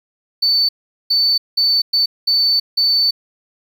triangle tone bursts at uneven times, 4516 Hz, C#8, 31 cents sharp, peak -9 dBFS, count 6, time 0.42-0.69 / 1.1-1.38 / 1.57-1.82 / 1.93-2.06 / 2.27-2.6 / 2.77-3.11 s, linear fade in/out 10 ms, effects tanh soft clip ceiling -9 dBFS + 8-bit

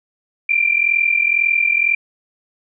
sine tone pair together, 2349 / 2391 Hz, D7 / D7, 0 / +30 cents, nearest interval unison, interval 30 cents, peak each -16 dBFS, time 0.49-1.95 s, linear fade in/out 5 ms, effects none

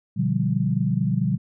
sine chord, G dominant seventh, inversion first, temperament just, 122.5 / 147 / 176.4 / 196 Hz, B2 / D3 / F3 / G3, -14 / +2 / +18 / 0 cents, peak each -25 dBFS, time 0.16-1.38 s, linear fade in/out 20 ms, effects none

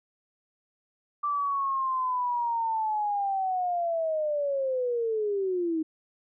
sine linear sweep, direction down, 1174.7 to 311.1 Hz, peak -25 dBFS, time 1.23-5.83 s, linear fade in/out 10 ms, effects none

